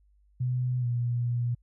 sine tone with pitch glide, 125.5 to 120.46 Hz, B2 to B2, +28 to -43 cents, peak -25 dBFS, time 0.4-1.55 s, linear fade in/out 10 ms, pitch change -71 cents, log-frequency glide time 0.8-0.86 s, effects added 50 Hz sine -60 dBFS peak until 1.62 s

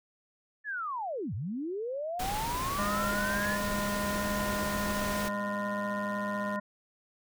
sine linear two-way sweep, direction down then up, 1763 to 86 to 1763 Hz, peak -32 dBFS, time 0.64-3.59 s, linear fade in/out 50 ms, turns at 1.34 s
pink noise, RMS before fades -36 dBFS, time 2.19-5.29 s, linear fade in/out 10 ms
harmonic tone, 204 Hz, G#3, 31 cents flat, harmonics 1 / 3 / 5 / 7 / 9, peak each -34 / -36 / -36 / -41 / -41 dBFS, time 2.78-6.6 s, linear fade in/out 10 ms
5% pulse tone with vibrato, 109.3 Hz, A2, 11 cents flat, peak -33 dBFS, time 4.15-6.57 s, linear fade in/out 10 ms, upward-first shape square, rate 16 Hz, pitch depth 180 cents each way
effects none

